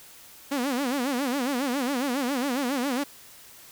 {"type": "tone with vibrato", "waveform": "sawtooth", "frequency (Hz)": 263.1, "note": "C4", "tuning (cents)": 10, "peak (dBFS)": -21, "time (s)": [0.51, 3.04], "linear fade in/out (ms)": 10, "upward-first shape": "sine", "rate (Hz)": 7.3, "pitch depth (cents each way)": 170, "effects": ["white hiss -49 dBFS RMS until 3.71 s"]}